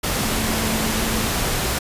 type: tone in noise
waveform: sine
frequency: 220 Hz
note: A3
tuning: in tune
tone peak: -26 dBFS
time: 0.17-1.28 s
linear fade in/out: 10 ms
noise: pink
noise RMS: -22 dBFS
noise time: 0.03-1.79 s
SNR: -7 dB
effects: resampled to 32000 Hz